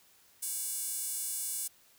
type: tone with high-pass filter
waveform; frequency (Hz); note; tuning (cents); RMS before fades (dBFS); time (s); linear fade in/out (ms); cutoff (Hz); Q
square; 319.2; D#4; +44; -36; 0.42-1.68; 10; 9100; 2
effects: white hiss -63 dBFS RMS until 1.98 s